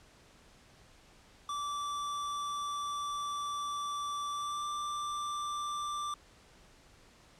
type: tone with pitch glide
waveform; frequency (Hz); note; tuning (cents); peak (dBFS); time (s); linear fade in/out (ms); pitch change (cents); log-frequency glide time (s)
square; 1163 to 1178.6; D6 to D6; -17 to +6; -35; 1.49-6.14; 2; +23; 4.31-4.66
effects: pink hiss -60 dBFS RMS until 7.39 s + low-pass 8000 Hz 12 dB/octave